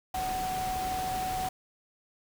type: tone in noise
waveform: sine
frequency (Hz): 747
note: F#5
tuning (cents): +16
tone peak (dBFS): -30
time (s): 0.14-1.49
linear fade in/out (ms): 5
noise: pink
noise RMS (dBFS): -38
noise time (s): 0.14-1.49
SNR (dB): +5
effects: none